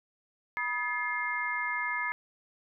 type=tone cluster; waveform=sine; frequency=972 / 1252 / 1719 / 2117 Hz; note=B5 / D#6 / A6 / C7; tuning=-28 / +10 / -41 / +20 cents; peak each=-36 / -38 / -34 / -33 dBFS; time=0.57-2.12 s; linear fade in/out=0 ms; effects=none